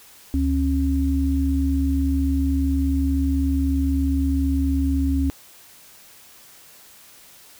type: tone pair together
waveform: sine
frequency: 72.12 / 271.9 Hz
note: D2 / C#4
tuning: -31 / -33 cents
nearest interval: octave + major seventh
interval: 2298 cents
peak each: -20 / -21 dBFS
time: 0.34-5.3 s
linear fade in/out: 0 ms
effects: white hiss -48 dBFS RMS until 7.59 s